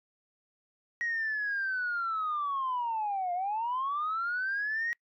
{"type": "linear two-way sweep", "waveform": "sine", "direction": "down then up", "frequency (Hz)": [1900, 696, 1900], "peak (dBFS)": -28, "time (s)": [1.01, 4.93], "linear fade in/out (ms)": 0, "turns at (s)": 3.33, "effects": ["noise-tail reverb RT60 0.1 s tail -26 dB re dry", "tanh soft clip ceiling -25 dBFS"]}